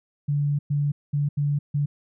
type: tone bursts at uneven times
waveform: sine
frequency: 144.6 Hz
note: D3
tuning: 27 cents flat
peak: -20 dBFS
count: 5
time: 0.28-0.59 / 0.7-0.92 / 1.13-1.29 / 1.37-1.59 / 1.74-1.86 s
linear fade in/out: 10 ms
effects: none